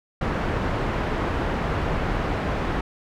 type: low-pass noise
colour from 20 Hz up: pink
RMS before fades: -25 dBFS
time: 0.21-2.81 s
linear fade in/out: 5 ms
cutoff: 1700 Hz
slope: 12 dB/octave
effects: none